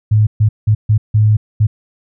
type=tone bursts at uneven times; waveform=sine; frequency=107.1 Hz; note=A2; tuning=46 cents flat; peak=-7 dBFS; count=6; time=0.11-0.27 / 0.4-0.49 / 0.67-0.75 / 0.89-0.98 / 1.14-1.37 / 1.6-1.67 s; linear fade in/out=10 ms; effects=none